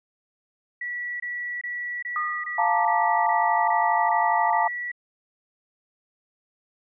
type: tone bursts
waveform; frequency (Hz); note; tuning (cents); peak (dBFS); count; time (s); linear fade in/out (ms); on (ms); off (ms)
sine; 1944; B6; -28; -28; 10; 0.81-4.917; 5; 390; 23
type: tone with exponential decay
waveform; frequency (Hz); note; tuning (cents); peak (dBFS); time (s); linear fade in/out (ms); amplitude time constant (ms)
sine; 1224; D#6; -29; -23; 2.16-3.22; 1; 230
type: chord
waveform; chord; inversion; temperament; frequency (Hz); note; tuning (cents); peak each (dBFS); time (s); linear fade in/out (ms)
sine; Bb major seventh; second; equal; 698.5 / 880 / 932.3 / 1174.7; F5 / A5 / Bb5 / D6; 0 / 0 / 0 / 0; -25 / -22 / -26 / -28; 2.58-4.68; 5
effects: none